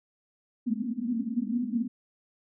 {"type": "band-pass noise", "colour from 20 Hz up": "white", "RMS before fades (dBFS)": -30, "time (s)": [0.66, 1.88], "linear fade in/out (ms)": 10, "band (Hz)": [220, 250], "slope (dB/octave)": 96, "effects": []}